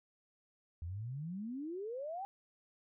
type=exponential sweep; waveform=sine; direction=up; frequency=79.6 to 809 Hz; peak=-39 dBFS; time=0.82-2.25 s; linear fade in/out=0 ms; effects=none

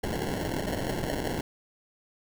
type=noise with sample-and-hold; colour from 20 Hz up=white; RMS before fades=-31 dBFS; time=0.03-1.41 s; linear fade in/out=5 ms; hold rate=1225 Hz; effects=none

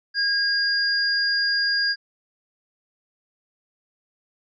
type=tone pair together; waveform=sine; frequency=1632 / 4830 Hz; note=G#6 / D8; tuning=-31 / +48 cents; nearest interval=octave + perfect fifth; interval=1879 cents; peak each=-22 dBFS; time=0.14-1.96 s; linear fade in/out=50 ms; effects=none

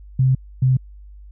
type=tone pair in turn; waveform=sine; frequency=130.81 / 129.61 Hz; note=C3 / C3; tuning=0 / -16 cents; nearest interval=unison; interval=16 cents; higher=first; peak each=-12 dBFS; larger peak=neither; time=0.19-0.35 / 0.62-0.77 s; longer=first; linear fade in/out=5 ms; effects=added 50 Hz sine -38 dBFS peak until 1.31 s

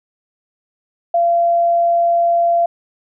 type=tone; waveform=sine; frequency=685 Hz; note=F5; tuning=34 cents flat; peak=-11 dBFS; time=1.14-2.66 s; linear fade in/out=5 ms; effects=none

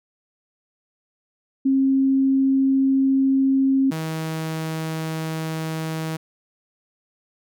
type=tone pair in turn; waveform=sine / sawtooth; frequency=268.6 / 159.71 Hz; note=C4 / D#3; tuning=+46 / +46 cents; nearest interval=major sixth; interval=900 cents; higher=first; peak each=-15 / -21 dBFS; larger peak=first; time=1.65-3.91 / 3.91-6.17 s; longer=neither; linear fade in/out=10 ms; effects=none

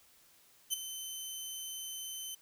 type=tone with ADSR envelope; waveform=15% pulse; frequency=3068 Hz; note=G7; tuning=38 cents flat; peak=-21 dBFS; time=0.7-2.35 s; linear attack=33 ms; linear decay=11 ms; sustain=-12 dB; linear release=6 ms; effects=white hiss -64 dBFS RMS until 2.41 s

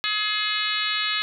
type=harmonic tone with a mistuned harmonic; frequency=422.9 Hz; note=G#4; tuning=31 cents sharp; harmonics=3 / 4 / 5 / 6 / 7 / 8 / 9 / 10; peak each=-31 / -31 / -31 / -31 / -31 / -31 / -31 / -31 dBFS; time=0.04-1.22 s; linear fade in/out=0 ms; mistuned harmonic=8; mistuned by=+21 cents; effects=none

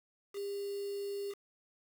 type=tone with quantisation; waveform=sine; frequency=401.5 Hz; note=G4; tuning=41 cents sharp; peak=-36 dBFS; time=0.33-1.35 s; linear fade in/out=50 ms; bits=8; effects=none

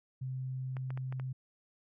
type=tone; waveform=sine; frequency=130 Hz; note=C3; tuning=11 cents flat; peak=-35 dBFS; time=0.21-1.33 s; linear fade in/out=10 ms
type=clicks; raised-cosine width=0.5 ms; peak=-31 dBFS; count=5; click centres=0.768 / 0.905 / 0.975 / 1.125 / 1.198 s
effects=none

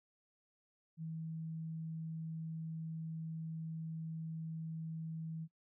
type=tone; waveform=sine; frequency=161.2 Hz; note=E3; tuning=38 cents flat; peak=-40 dBFS; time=0.97-5.48 s; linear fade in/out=50 ms; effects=noise-tail reverb RT60 0.1 s tail -22 dB re dry

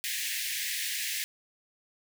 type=high-pass noise; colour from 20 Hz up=pink; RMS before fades=-33 dBFS; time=0.04-1.24 s; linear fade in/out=0 ms; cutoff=1700 Hz; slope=96 dB/octave; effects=none

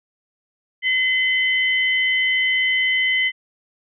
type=tone pair together; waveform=sine; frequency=2037 / 3052 Hz; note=C7 / G7; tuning=-47 / -47 cents; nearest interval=perfect fifth; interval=700 cents; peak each=-17 / -23 dBFS; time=0.82-3.32 s; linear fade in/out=50 ms; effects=none

